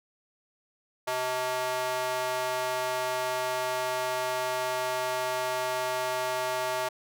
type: tone with high-pass filter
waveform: square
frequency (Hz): 127.4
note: C3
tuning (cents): -46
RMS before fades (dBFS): -30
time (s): 1.07-6.89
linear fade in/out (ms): 10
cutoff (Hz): 700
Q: 1.9
effects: none